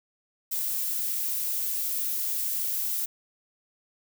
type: noise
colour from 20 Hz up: violet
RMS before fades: -29 dBFS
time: 0.51-3.06 s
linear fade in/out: 10 ms
effects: none